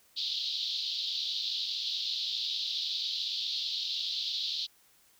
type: band-pass noise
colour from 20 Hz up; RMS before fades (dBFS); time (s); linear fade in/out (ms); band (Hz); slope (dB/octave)
white; -34; 0.16-4.67; 20; 3400 to 4400; 48
effects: white hiss -64 dBFS RMS until 5.19 s